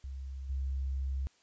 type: tone with level steps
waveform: sine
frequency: 67 Hz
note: C2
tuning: 42 cents sharp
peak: -38 / -31 dBFS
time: 0.04-1.27 s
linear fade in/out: 0 ms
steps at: 0.49 s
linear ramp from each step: 10 ms
effects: white hiss -67 dBFS RMS until 1.42 s + resampled to 16000 Hz